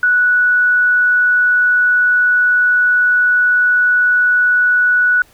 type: tone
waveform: sine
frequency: 1474 Hz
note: F#6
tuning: 7 cents flat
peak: -9 dBFS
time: 0.03-5.22 s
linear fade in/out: 2 ms
effects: pink hiss -49 dBFS RMS until 5.33 s